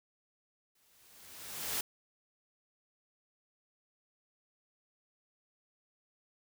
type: noise with exponential growth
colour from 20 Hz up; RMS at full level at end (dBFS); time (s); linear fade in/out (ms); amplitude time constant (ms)
white; -33; 0.75-1.81; 5; 230
effects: none